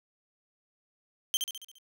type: tone with echo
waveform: sawtooth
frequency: 3136 Hz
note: G7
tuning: in tune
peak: -21 dBFS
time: 1.34-1.37 s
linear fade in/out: 0 ms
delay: 69 ms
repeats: 6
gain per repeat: -5 dB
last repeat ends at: 1.784 s
effects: none